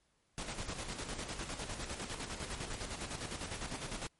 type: noise with tremolo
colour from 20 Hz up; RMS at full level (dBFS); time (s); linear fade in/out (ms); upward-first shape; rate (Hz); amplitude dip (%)
pink; -40; 0.38-4.07; 0; square; 9.9; 50
effects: pink hiss -75 dBFS RMS until 4.19 s + MP3 48 kbps